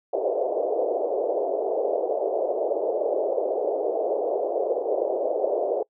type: band-pass noise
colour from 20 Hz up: white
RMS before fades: -25 dBFS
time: 0.13-5.83 s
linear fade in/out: 5 ms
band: 380 to 660 Hz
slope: 48 dB/octave
effects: noise-tail reverb RT60 0.1 s tail -25 dB re dry